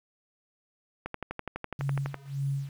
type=click train; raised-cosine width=0.5 ms; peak=-19 dBFS; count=14; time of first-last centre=1.06-2.143 s; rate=12 Hz
type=tone with tremolo; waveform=sine; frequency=138.59 Hz; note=C#3; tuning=in tune; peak=-26 dBFS; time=1.79-2.69 s; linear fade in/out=2 ms; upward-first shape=sine; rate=1.8 Hz; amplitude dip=95%
effects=9-bit